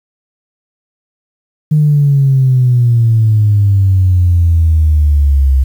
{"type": "exponential sweep", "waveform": "sine", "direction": "down", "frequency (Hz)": [153.9, 65.41], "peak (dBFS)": -5, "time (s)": [1.71, 5.64], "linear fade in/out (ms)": 10, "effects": ["tanh soft clip ceiling -1 dBFS", "7-bit"]}